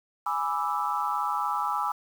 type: chord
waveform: sine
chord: E dominant seventh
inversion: first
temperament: equal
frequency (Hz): 830.6 / 987.8 / 1174.7 / 1318.5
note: G#5 / B5 / D6 / E6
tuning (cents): 0 / 0 / 0 / 0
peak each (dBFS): -31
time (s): 0.26-1.92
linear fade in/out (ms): 5
effects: 8-bit